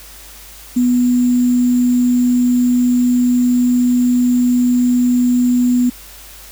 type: tone with sample-and-hold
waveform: sine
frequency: 246.5 Hz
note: B3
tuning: 3 cents flat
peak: -10 dBFS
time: 0.76-5.9 s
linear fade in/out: 10 ms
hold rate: 7350 Hz
effects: added 50 Hz sine -41 dBFS peak until 6.51 s + white hiss -38 dBFS RMS until 6.51 s